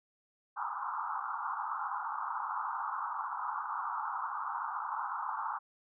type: band-pass noise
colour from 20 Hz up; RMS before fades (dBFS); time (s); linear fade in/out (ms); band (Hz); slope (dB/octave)
pink; -37; 0.56-5.59; 20; 820 to 1400; 96
effects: none